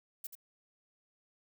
violet noise with echo, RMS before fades -41 dBFS, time 0.24-0.27 s, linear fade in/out 5 ms, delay 83 ms, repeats 1, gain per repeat -8 dB, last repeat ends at 0.353 s, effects none

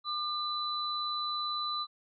sine tone pair together, 1200 / 3991 Hz, D6 / B7, +37 / +17 cents, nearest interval octave + major sixth, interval 2080 cents, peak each -34 / -34 dBFS, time 0.04-1.87 s, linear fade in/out 50 ms, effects none

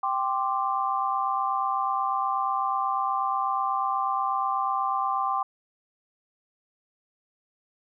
sine chord, G suspended fourth, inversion none, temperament equal, 784 / 1046.5 / 1174.7 Hz, G5 / C6 / D6, 0 / 0 / 0 cents, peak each -28 dBFS, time 0.03-5.43 s, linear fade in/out 5 ms, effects none

